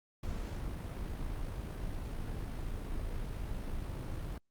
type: noise with amplitude modulation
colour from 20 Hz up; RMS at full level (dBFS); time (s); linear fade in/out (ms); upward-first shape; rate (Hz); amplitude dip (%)
brown; -37; 0.23-4.38; 5; sine; 54.3; 30
effects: Opus 48 kbps